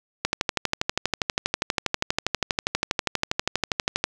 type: click train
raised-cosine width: 0.2 ms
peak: -4 dBFS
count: 48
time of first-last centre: 0.25-4.04 s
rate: 12.4 Hz
effects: none